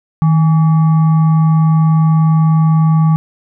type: tone with frequency modulation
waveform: sine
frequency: 158.3 Hz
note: D#3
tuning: 30 cents sharp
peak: -7 dBFS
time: 0.22-3.16 s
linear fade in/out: 0 ms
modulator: 984 Hz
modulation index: 0.25
effects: none